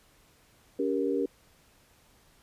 sine chord, G diminished, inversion second, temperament just, 282.2 / 392 / 470.4 Hz, Db4 / G4 / Bb4, +31 / 0 / +16 cents, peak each -30 dBFS, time 0.79-1.26 s, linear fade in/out 5 ms, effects pink hiss -62 dBFS RMS until 2.42 s + resampled to 32000 Hz

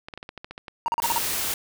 clicks, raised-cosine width 0.3 ms, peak -21 dBFS, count 10, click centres 0.085 / 0.138 / 0.176 / 0.229 / 0.291 / 0.377 / 0.445 / 0.51 / 0.579 / 0.682 s
triangle tone bursts, 932.3 Hz, A#5, in tune, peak -19 dBFS, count 6, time 0.86-1.181 s, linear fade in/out 0 ms, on 21 ms, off 39 ms
white noise, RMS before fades -27 dBFS, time 1.02-1.54 s, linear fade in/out 2 ms
effects none

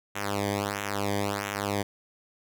sawtooth tone with flanger, 101.1 Hz, G#2, 46 cents flat, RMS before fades -30 dBFS, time 0.15-1.83 s, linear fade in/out 10 ms, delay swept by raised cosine 0.21 to 0.75 ms, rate 1.5 Hz, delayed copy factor -0.95, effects none

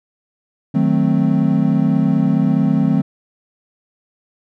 triangle chord, D# diminished seventh, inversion none, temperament equal, 155.56 / 185 / 220 / 261.6 Hz, D#3 / F#3 / A3 / C4, 0 / 0 / 0 / 0 cents, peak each -16 dBFS, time 0.74-3.02 s, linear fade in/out 10 ms, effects none

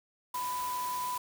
sine tone in noise, 995 Hz, B5, 13 cents sharp, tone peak -32 dBFS, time 0.34-1.18 s, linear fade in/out 5 ms, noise white, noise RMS -42 dBFS, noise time 0.34-1.18 s, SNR +7 dB, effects none

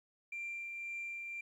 sine tone with tremolo, 2369 Hz, D7, 14 cents sharp, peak -37 dBFS, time 0.32-1.41 s, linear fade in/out 5 ms, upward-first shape triangle, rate 1.9 Hz, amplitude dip 35%, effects tanh soft clip ceiling -36 dBFS + 12-bit

